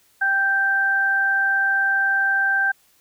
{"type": "tone pair together", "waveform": "sine", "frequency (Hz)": [783.1, 1568], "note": ["G5", "G6"], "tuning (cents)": [-2, 0], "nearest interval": "octave", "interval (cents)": 1202, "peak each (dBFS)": [-26, -17], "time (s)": [0.21, 2.72], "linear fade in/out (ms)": 10, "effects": ["white hiss -59 dBFS RMS until 3 s"]}